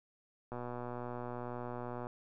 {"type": "click train", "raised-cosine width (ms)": 1, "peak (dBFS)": -28, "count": 190, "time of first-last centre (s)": [0.52, 2.069], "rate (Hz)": 122, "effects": []}